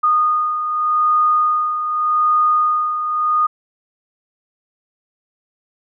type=beating tone pair; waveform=sine; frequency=1230 / 1230.84 Hz; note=D#6 / D#6; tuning=-20 / -19 cents; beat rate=0.84 Hz; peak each=-14 / -22 dBFS; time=0.03-3.47 s; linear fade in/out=10 ms; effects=none